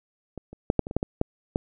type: clicks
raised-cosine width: 2 ms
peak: -22 / -28 / -6 / -6 / -20 / -20 / -8 / -12 / -8 / -10 dBFS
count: 10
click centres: 0.377 / 0.53 / 0.701 / 0.793 / 0.869 / 0.911 / 0.966 / 1.029 / 1.214 / 1.559 s
effects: none